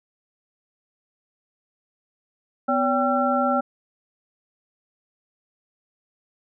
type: tone cluster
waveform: sine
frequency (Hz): 250.3 / 569 / 786 / 1353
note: B3 / C#5 / G5 / E6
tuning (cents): +23 / +45 / +4 / +45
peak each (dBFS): -24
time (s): 2.68-3.61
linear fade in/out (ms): 10
effects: none